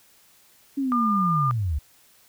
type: linear sweep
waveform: sine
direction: down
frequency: 281.7 to 65.6 Hz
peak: -22 dBFS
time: 0.77-1.79 s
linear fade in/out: 10 ms
type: tone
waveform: sine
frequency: 1205 Hz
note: D6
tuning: 44 cents sharp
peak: -21 dBFS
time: 0.92-1.51 s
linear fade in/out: 0 ms
effects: white hiss -57 dBFS RMS until 2.28 s